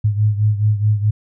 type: beating tone pair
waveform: sine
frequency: 104.7 / 109.4 Hz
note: G#2 / A2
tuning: +15 / -9 cents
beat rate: 4.7 Hz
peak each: -14 / -19 dBFS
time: 0.04-1.11 s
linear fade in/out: 10 ms
effects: none